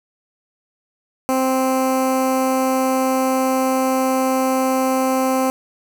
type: tone with notch filter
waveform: 15% pulse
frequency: 261.6 Hz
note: C4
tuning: in tune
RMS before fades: -18 dBFS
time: 1.29-5.5 s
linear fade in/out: 0 ms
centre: 3500 Hz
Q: 0.75
effects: none